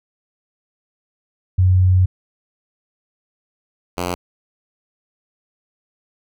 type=tone pair in turn; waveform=sine / 5% pulse; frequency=92.2 / 88.86 Hz; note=F#2 / F2; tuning=-6 / +31 cents; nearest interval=minor second; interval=63 cents; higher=first; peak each=-10 dBFS; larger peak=neither; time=1.58-2.06 / 3.97-4.15 s; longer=first; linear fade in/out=10 ms; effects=none